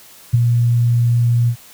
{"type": "tone with ADSR envelope", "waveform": "sine", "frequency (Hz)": 119, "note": "A#2", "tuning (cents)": 36, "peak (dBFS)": -6, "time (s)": [0.33, 1.56], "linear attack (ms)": 15, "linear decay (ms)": 16, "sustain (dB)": -5, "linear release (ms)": 78, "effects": ["white hiss -43 dBFS RMS until 1.73 s"]}